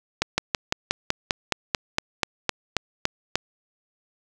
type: slowing click train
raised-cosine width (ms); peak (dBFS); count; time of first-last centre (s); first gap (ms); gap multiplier
0.2; -3; 15; 0.22-3.356; 160; 1.05
effects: none